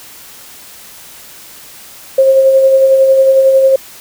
sine tone with tremolo, 534 Hz, C5, 35 cents sharp, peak -3 dBFS, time 2.18-3.76 s, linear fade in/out 5 ms, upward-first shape sine, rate 11 Hz, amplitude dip 35%, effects white hiss -35 dBFS RMS until 4 s

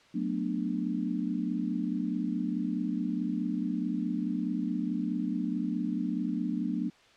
sine chord, B minor seventh, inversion second, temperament just, 185.21 / 222.2 / 246.9 / 296.3 Hz, F#3 / A3 / B3 / D4, +2 / +17 / 0 / +15 cents, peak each -34 dBFS, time 0.14-6.9 s, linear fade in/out 10 ms, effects white hiss -59 dBFS RMS until 7.16 s + low-pass 4000 Hz 12 dB/octave

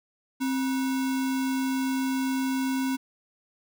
sine tone with sample-and-hold, 263.8 Hz, C4, 14 cents sharp, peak -24 dBFS, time 0.4-2.97 s, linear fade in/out 20 ms, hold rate 1225 Hz, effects none

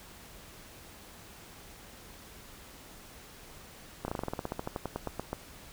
slowing click train, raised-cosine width 1 ms, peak -19 dBFS, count 19, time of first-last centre 4.05-5.33 s, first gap 31 ms, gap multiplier 1.09, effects pink hiss -51 dBFS RMS until 5.72 s

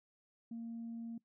sine tone, 230.7 Hz, A#3, 18 cents flat, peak -40 dBFS, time 0.51-1.18 s, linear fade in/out 5 ms, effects noise-tail reverb RT60 0.1 s tail -21 dB re dry + tanh soft clip ceiling -38 dBFS

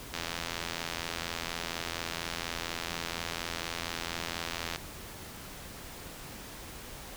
click train, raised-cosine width 0.2 ms, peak -16 dBFS, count 390, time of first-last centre 0.14-4.76 s, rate 84.2 Hz, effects pink hiss -45 dBFS RMS until 7.16 s

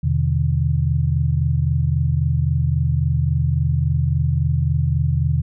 sine tone cluster, 82.2 / 126.1 / 149.8 Hz, E2 / B2 / D3, -4 / +36 / +35 cents, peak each -20 dBFS, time 0.03-5.42 s, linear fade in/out 10 ms, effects none

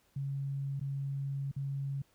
sine tone with dropouts, 138.3 Hz, C#3, 4 cents flat, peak -33 dBFS, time 0.16-2.02 s, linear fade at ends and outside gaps 5 ms, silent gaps 0.797-0.811 / 1.515-1.563 s, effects pink hiss -70 dBFS RMS until 2.14 s

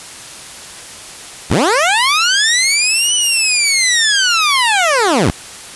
15% pulse linear two-way sweep, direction up then down, 55 to 3000 to 55 Hz, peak -4 dBFS, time 1.5-5.31 s, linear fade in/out 10 ms, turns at 3.14 s, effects white hiss -32 dBFS RMS until 5.75 s + resampled to 24000 Hz

